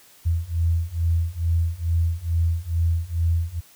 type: beating tone pair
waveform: sine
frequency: 82.41 / 84.71 Hz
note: E2 / E2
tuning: 0 / +48 cents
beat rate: 2.3 Hz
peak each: -23 / -22 dBFS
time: 0.25-3.61 s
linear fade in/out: 20 ms
effects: white hiss -52 dBFS RMS until 3.75 s